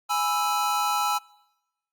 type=chord; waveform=square; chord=E major; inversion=first; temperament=equal; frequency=830.6 / 987.8 / 1318.5 Hz; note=G#5 / B5 / E6; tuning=0 / 0 / 0 cents; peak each=-27 / -31 / -27 dBFS; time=0.09-1.19 s; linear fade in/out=20 ms; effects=noise-tail reverb RT60 1.0 s tail -25 dB re dry + Opus 48 kbps